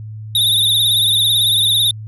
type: tone with vibrato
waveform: square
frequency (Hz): 3660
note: A#7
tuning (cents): -32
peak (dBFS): -12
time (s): 0.35-1.91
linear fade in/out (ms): 2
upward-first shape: triangle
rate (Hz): 18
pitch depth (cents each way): 100
effects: added 108 Hz sine -27 dBFS peak until 2.07 s